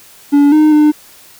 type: tone with pitch steps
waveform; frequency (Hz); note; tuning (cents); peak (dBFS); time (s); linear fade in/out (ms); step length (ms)
triangle; 286.7 / 306.7 / 301.1; D4 / D#4 / D4; -42 / -25 / +43; -3; 0.32-0.92; 20; 200
effects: white hiss -41 dBFS RMS until 1.39 s